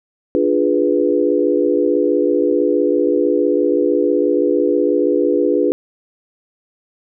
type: chord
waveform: sine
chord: D diminished seventh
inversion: none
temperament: equal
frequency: 293.7 / 349.2 / 415.3 / 493.9 Hz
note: D4 / F4 / Ab4 / Cb5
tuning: 0 / 0 / 0 / 0 cents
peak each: -18 dBFS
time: 0.35-5.72 s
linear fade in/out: 0 ms
effects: none